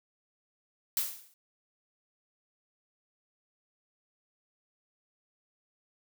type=noise with exponential decay; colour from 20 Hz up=blue; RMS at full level=-27 dBFS; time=0.97-1.34 s; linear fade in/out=1 ms; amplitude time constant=80 ms; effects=none